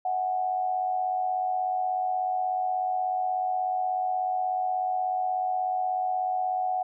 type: tone with amplitude modulation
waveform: sine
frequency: 740 Hz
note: F#5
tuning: in tune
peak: -22 dBFS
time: 0.05-6.83 s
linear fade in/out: 5 ms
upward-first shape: sine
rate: 96.5 Hz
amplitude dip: 55%
effects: none